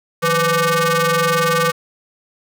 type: ring-modulated tone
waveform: sawtooth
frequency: 338.3 Hz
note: E4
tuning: 45 cents sharp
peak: -7 dBFS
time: 0.22-1.72 s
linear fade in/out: 20 ms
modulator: 835 Hz
effects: none